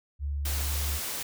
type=tone with pitch glide; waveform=sine; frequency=71.5 to 72.04 Hz; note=D2 to D2; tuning=-46 to -33 cents; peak=-28 dBFS; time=0.19-1 s; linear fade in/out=50 ms; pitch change=+13 cents; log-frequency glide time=0.6-0.81 s
type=noise; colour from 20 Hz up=white; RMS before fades=-34 dBFS; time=0.45-1.23 s; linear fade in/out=5 ms
effects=none